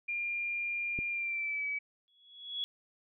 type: tone with pitch glide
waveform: sine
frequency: 2400 to 2285 Hz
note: D7 to D7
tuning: +37 to -48 cents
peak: -32 dBFS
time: 0.08-1.79 s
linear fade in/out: 10 ms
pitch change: -85 cents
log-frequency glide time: 1.1-1.66 s
type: click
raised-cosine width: 3 ms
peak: -26 dBFS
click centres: 0.989 s
type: tone with exponential growth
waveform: sine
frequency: 3364 Hz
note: G#7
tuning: 22 cents sharp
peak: -30 dBFS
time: 2.08-2.64 s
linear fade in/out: 0 ms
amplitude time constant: 120 ms
effects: none